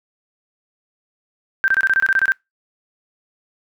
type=tone bursts; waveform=sine; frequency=1568 Hz; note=G6; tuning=in tune; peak=-12 dBFS; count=11; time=1.64-2.32 s; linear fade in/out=0 ms; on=40 ms; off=24 ms; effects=noise-tail reverb RT60 0.2 s tail -25 dB re dry